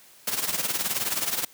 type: noise with tremolo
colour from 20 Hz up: white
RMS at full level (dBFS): -24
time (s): 0.27-1.45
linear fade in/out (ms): 5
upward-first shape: triangle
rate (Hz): 19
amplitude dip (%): 80
effects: white hiss -53 dBFS RMS until 1.53 s + high-pass 100 Hz 12 dB/octave